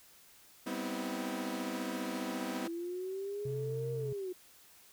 sawtooth chord, C major seventh, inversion second, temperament equal with one note detuned, 196 / 246.9 / 261.6 / 322.1 Hz, G3 / B3 / C4 / E4, 0 / 0 / 0 / -40 cents, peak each -39 / -36 / -38 / -37 dBFS, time 0.66-2.68 s, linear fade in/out 10 ms
sine linear two-way sweep, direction up then down, 327.2 to 468.1 to 357.3 Hz, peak -36 dBFS, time 2.64-4.33 s, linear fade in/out 10 ms, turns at 3.92 s
triangle tone, 130.81 Hz, C3, in tune, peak -35 dBFS, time 3.45-4.13 s, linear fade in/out 5 ms
effects white hiss -60 dBFS RMS until 4.92 s

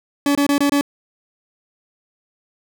40% pulse tone bursts, 284.8 Hz, C#4, 47 cents sharp, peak -13 dBFS, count 5, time 0.26-0.811 s, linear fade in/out 2 ms, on 91 ms, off 24 ms, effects none

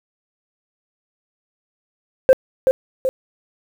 sine tone with echo, 523.3 Hz, C5, in tune, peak -3 dBFS, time 2.29-2.33 s, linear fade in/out 0 ms, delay 380 ms, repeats 2, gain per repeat -6 dB, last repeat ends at 3.09 s, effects tanh soft clip ceiling -5 dBFS + 7-bit

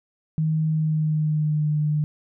sine tone with pitch glide, 157.2 to 150.8 Hz, D#3 to D3, +18 to +46 cents, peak -19 dBFS, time 0.38-2.04 s, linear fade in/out 0 ms, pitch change -72 cents, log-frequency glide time 0.68-1.71 s, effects none

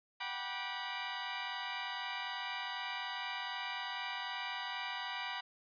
15% pulse chord, G major seventh, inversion third, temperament equal with one note detuned, 740 / 784 / 972.5 / 1174.7 Hz, F#5 / G5 / B5 / D6, 0 / 0 / -27 / 0 cents, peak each -40 / -39 / -34 / -40 dBFS, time 0.2-5.41 s, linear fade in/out 10 ms, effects resampled to 11025 Hz

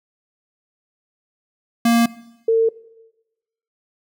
square / sine tone pair in turn, 233.1 / 451.9 Hz, A#3 / A4, 0 / +46 cents, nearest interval major seventh, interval 1146 cents, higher second, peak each -13 / -12 dBFS, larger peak second, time 1.85-2.06 / 2.48-2.69 s, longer neither, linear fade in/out 5 ms, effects noise-tail reverb RT60 1.0 s tail -20 dB re dry

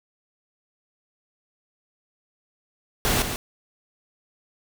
pink noise with echo, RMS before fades -22 dBFS, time 3.05-3.22 s, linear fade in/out 0 ms, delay 140 ms, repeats 1, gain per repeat -7 dB, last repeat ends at 3.36 s, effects none

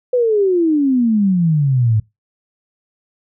sine exponential sweep, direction down, 509 to 105.2 Hz, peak -11 dBFS, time 0.13-2 s, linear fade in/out 5 ms, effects noise-tail reverb RT60 0.2 s tail -23 dB re dry

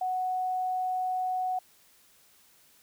sine tone, 740 Hz, F#5, in tune, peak -27 dBFS, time 0.01-1.59 s, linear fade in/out 5 ms, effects white hiss -61 dBFS RMS until 2.82 s

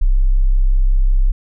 sine tone, 32.7 Hz, C1, in tune, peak -9 dBFS, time 0.01-1.32 s, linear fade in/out 10 ms, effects none

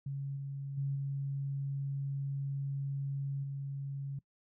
sine tone with level steps, 138.59 Hz, C#3, in tune, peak -35 / -37 / -31 / -33 / -36 dBFS, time 0.06-4.19 s, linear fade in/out 5 ms, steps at 0.36 / 0.77 / 0.95 / 3.43 s, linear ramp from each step 10 ms, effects noise-tail reverb RT60 0.1 s tail -22 dB re dry

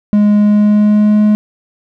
triangle tone with pitch glide, 207.7 to 211.1 Hz, G#3 to G#3, 0 to +29 cents, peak -4 dBFS, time 0.13-1.35 s, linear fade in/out 0 ms, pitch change +29 cents, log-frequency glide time 0.36-1.24 s, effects none

